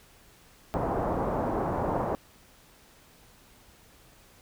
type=low-pass noise; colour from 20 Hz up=white; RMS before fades=-29 dBFS; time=0.74-2.15 s; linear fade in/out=0 ms; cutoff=920 Hz; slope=24 dB/octave; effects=pink hiss -57 dBFS RMS until 4.41 s